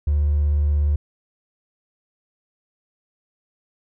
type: tone with hard clipping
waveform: triangle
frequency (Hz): 73.6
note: D2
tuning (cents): +4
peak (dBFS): -16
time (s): 0.07-0.96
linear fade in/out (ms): 5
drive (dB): 3
effects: none